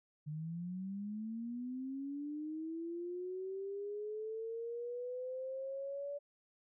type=linear sweep; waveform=sine; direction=up; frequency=148.1 to 576 Hz; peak=-39 dBFS; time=0.26-6.19 s; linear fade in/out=20 ms; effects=none